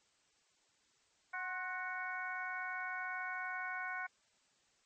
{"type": "harmonic tone with a mistuned harmonic", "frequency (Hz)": 370, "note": "F#4", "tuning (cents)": 0, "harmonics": [2, 3, 4, 5, 6], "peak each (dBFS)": [-46, -46, -41, -49, -46], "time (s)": [1.33, 4.07], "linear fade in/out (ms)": 10, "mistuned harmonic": 3, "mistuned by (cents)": -59, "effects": ["white hiss -73 dBFS RMS until 4.85 s", "MP3 32 kbps"]}